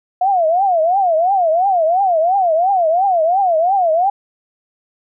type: tone with vibrato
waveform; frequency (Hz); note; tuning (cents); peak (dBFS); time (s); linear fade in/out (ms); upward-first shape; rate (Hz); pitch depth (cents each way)
sine; 709; F5; +26; -11; 0.21-4.1; 5; triangle; 2.9; 240
effects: none